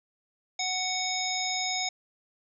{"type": "harmonic tone", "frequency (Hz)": 743, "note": "F#5", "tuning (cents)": 7, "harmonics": [1, 3, 5, 7, 9], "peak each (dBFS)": [-34, -34, -34, -34, -34], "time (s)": [0.59, 1.89], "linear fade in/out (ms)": 5, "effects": []}